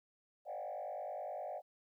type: tone with frequency modulation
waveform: sine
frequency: 665 Hz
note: E5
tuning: 15 cents sharp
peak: -39 dBFS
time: 0.45-1.62 s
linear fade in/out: 50 ms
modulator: 49.8 Hz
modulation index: 2.3
effects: tanh soft clip ceiling -36 dBFS + 13-bit